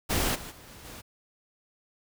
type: noise with level steps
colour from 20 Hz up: pink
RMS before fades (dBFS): -27 / -41 / -50 / -48 / -44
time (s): 0.09-1.02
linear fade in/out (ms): 20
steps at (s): 0.34 / 0.5 / 0.67 / 0.84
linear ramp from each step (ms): 20
effects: none